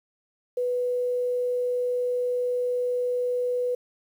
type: tone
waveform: sine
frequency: 493.9 Hz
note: B4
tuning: in tune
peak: -23 dBFS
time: 0.57-3.75 s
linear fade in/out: 5 ms
effects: 9-bit